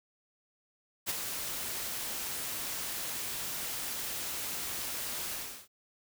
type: noise with ADSR envelope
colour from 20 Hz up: white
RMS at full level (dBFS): -31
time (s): 1.06-5.68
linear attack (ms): 34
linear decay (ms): 26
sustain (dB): -6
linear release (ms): 360
effects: none